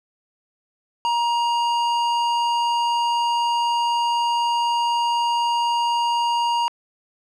square tone, 944 Hz, A#5, 22 cents sharp, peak -19 dBFS, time 1.05-6.68 s, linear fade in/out 0 ms, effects low-pass 5000 Hz 12 dB/octave

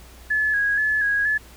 sine tone with vibrato, 1686 Hz, G#6, 26 cents sharp, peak -18 dBFS, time 0.3-1.38 s, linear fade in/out 10 ms, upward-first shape square, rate 2.1 Hz, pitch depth 35 cents each way, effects added 60 Hz sine -45 dBFS peak until 1.56 s + pink hiss -48 dBFS RMS until 1.56 s

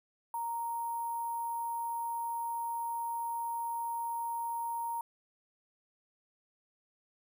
sine tone with sample-and-hold, 932.3 Hz, A#5, in tune, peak -33 dBFS, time 0.34-5.01 s, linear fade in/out 2 ms, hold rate 11025 Hz, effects none

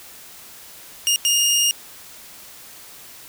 20% pulse tone bursts at uneven times, 2835 Hz, F7, 25 cents sharp, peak -11 dBFS, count 2, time 1.07-1.16 / 1.25-1.71 s, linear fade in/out 0 ms, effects white hiss -42 dBFS RMS until 3.28 s

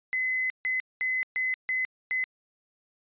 sine tone bursts at uneven times, 2032 Hz, B6, 49 cents sharp, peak -25 dBFS, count 6, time 0.13-0.5 / 0.65-0.8 / 1.01-1.23 / 1.36-1.54 / 1.69-1.85 / 2.11-2.24 s, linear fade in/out 0 ms, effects resampled to 8000 Hz

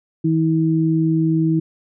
sine tone pair together, 160.7 / 321.4 Hz, E3 / E4, -44 / -44 cents, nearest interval octave, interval 1200 cents, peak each -17 dBFS, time 0.24-1.6 s, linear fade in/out 10 ms, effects none

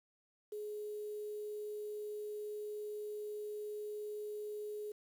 sine tone with quantisation, 420.4 Hz, G#4, 21 cents sharp, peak -40 dBFS, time 0.52-4.92 s, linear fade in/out 5 ms, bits 10, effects none

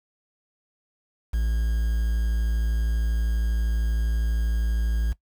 triangle tone with quantisation, 56.3 Hz, A1, 40 cents sharp, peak -19 dBFS, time 1.33-5.13 s, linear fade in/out 10 ms, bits 7, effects noise-tail reverb RT60 0.1 s tail -18 dB re dry

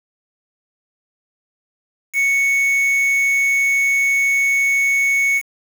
triangle tone with quantisation, 2217 Hz, C#7, in tune, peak -12 dBFS, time 2.13-5.42 s, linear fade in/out 50 ms, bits 5, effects none

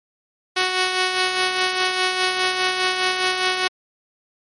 5% pulse tone with tremolo, 370 Hz, F#4, in tune, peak -5 dBFS, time 0.56-3.68 s, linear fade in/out 10 ms, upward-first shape sine, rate 4.9 Hz, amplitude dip 45%, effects low-pass 8000 Hz 12 dB/octave + MP3 48 kbps

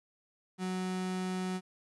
35% pulse tone, 185 Hz, F#3, in tune, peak -31 dBFS, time 0.58-1.61 s, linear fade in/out 50 ms, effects resampled to 24000 Hz + 12-bit

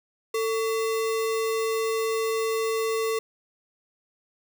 sine tone with sample-and-hold, 446.2 Hz, A4, 24 cents sharp, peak -23 dBFS, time 0.34-3.19 s, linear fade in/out 5 ms, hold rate 1575 Hz, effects none

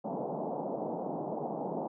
white band-pass noise, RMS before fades -36 dBFS, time 0.04-1.88 s, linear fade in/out 10 ms, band 150 to 850 Hz, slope 48 dB/octave, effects none

